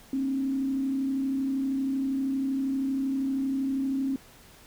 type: tone with frequency modulation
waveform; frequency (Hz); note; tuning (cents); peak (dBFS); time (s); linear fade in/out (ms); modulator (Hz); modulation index
sine; 269.1; C4; +49; -25; 0.13-4.16; 2; 32.7; 0.4
effects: pink hiss -53 dBFS RMS until 4.66 s